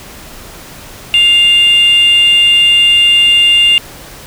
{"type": "tone with frequency modulation", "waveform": "sine", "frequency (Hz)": 2800, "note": "F7", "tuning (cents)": 4, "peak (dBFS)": -3, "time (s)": [1.14, 3.78], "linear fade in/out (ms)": 0, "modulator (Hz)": 689, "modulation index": 0.33, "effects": ["tanh soft clip ceiling -2 dBFS", "pink hiss -32 dBFS RMS until 4.26 s"]}